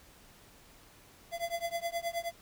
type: tone with tremolo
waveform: square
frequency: 680 Hz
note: F5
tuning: 46 cents flat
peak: -30 dBFS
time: 1.31-2.32 s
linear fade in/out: 50 ms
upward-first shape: triangle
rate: 9.5 Hz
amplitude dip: 100%
effects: pink hiss -58 dBFS RMS until 2.41 s